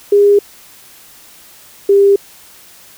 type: tone pair in turn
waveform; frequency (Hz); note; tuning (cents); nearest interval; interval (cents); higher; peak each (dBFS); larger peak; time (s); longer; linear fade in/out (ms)
sine; 406.5 / 398.8; G#4 / G4; -37 / +30; unison; 33; first; -5; neither; 0.12-0.39 / 1.89-2.16; neither; 5
effects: white hiss -41 dBFS RMS until 2.97 s